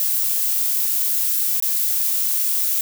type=noise with dropouts; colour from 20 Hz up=violet; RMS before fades=-20 dBFS; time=0-2.81 s; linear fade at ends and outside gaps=1 ms; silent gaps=1.601-1.624 s; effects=none